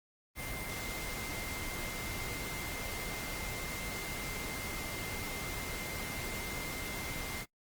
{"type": "tone in noise", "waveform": "sine", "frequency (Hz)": 2093, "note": "C7", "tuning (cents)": 0, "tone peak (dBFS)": -44, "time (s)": [0.35, 7.46], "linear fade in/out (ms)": 50, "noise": "pink", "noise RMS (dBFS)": -40, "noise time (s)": [0.35, 7.46], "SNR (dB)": -7, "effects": ["noise-tail reverb RT60 0.1 s tail -22 dB re dry", "Opus 32 kbps"]}